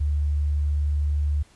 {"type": "tone", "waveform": "sine", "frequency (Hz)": 73.42, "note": "D2", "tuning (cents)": 0, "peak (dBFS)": -20, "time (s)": [0, 1.43], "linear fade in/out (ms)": 10, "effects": ["pink hiss -56 dBFS RMS until 1.55 s", "resampled to 24000 Hz"]}